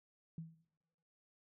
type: tone with exponential decay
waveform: sine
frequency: 162.8 Hz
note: E3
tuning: 21 cents flat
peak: -40 dBFS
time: 0.38-0.65 s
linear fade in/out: 2 ms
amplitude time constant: 57 ms
effects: noise-tail reverb RT60 1.0 s tail -21 dB re dry